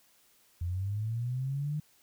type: linear sweep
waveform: sine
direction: up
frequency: 83.9 to 153 Hz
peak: -30 dBFS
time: 0.61-1.8 s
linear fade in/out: 5 ms
effects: white hiss -65 dBFS RMS until 2.02 s